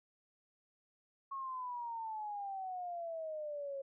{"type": "exponential sweep", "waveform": "sine", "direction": "down", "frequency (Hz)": [1100, 542], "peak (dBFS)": -39, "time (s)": [1.31, 3.82], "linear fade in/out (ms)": 10, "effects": []}